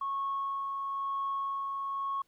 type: tone with tremolo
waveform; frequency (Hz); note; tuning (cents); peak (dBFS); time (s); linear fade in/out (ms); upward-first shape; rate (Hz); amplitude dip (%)
sine; 1099; C#6; -15; -29; 0.01-2.22; 5; sine; 1; 30
effects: tanh soft clip ceiling -26 dBFS + pink hiss -72 dBFS RMS until 2.27 s